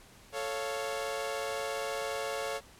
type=chord; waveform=sawtooth; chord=A augmented; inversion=none; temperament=equal; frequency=440 / 554.4 / 698.5 Hz; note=A4 / C#5 / E#5; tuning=0 / 0 / 0 cents; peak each=-34 / -32 / -36 dBFS; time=0.32-2.61 s; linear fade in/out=50 ms; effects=pink hiss -56 dBFS RMS until 2.79 s + low-pass 12000 Hz 12 dB/octave